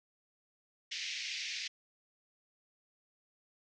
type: band-pass noise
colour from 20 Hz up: pink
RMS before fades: -40 dBFS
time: 0.91-1.68 s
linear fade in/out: 10 ms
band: 2000 to 6100 Hz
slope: 48 dB/octave
effects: none